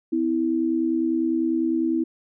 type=tone pair together; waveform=sine; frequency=255.7 / 325.7 Hz; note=C4 / E4; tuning=-40 / -21 cents; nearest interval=major third; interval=419 cents; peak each=-25 / -21 dBFS; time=0.12-2.04 s; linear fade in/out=10 ms; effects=none